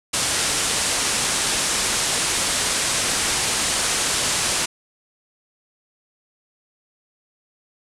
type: low-pass noise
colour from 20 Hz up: white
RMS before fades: -22 dBFS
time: 0.13-4.66 s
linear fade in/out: 10 ms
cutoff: 9900 Hz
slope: 48 dB/octave
effects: none